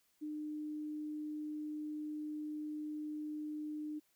sine tone, 302.7 Hz, D#4, 48 cents flat, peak -39 dBFS, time 0.21-4 s, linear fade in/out 20 ms, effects white hiss -75 dBFS RMS until 4.15 s

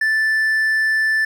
triangle tone, 1760 Hz, A6, in tune, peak -13 dBFS, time 0.01-1.25 s, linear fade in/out 5 ms, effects none

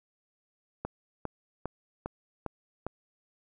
click train, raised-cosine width 1 ms, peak -19 dBFS, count 6, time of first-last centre 0.85-2.866 s, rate 2.48 Hz, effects none

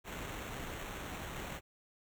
pink noise with sample-and-hold, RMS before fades -43 dBFS, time 0.04-1.61 s, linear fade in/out 50 ms, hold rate 4900 Hz, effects none

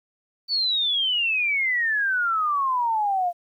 sine exponential sweep, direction down, 4559 to 686 Hz, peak -20 dBFS, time 0.48-3.33 s, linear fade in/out 50 ms, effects 10-bit

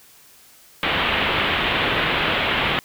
white low-pass noise, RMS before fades -21 dBFS, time 0.83-2.79 s, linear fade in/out 0 ms, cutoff 3400 Hz, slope 48 dB/octave, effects white hiss -50 dBFS RMS until 2.84 s

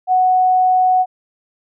sine tone, 740 Hz, F#5, in tune, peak -10 dBFS, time 0.07-1.06 s, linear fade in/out 50 ms, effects none

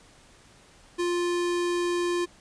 square tone, 350 Hz, F4, 4 cents sharp, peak -25 dBFS, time 0.98-2.26 s, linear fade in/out 20 ms, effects pink hiss -55 dBFS RMS until 2.4 s + resampled to 22050 Hz

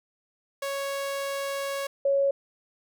sawtooth / sine tone pair in turn, 554.4 / 554.4 Hz, C#5 / C#5, 0 / 0 cents, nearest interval unison, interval 0 cents, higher neither, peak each -25 / -20 dBFS, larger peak second, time 0.62-1.87 / 2.05-2.31 s, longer first, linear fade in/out 5 ms, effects none

